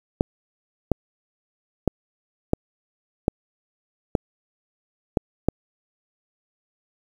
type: clicks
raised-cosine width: 2 ms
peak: -4 dBFS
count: 8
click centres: 0.209 / 0.917 / 1.877 / 2.534 / 3.281 / 4.152 / 5.172 / 5.486 s
effects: 7-bit